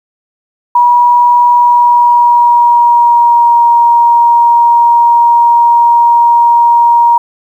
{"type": "tone with pitch glide", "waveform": "sine", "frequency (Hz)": [965, 943], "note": ["B5", "A#5"], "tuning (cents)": [-40, 20], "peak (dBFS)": -3, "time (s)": [0.75, 7.18], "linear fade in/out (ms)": 5, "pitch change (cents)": -40, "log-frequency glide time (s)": [1.51, 3.66], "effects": ["7-bit"]}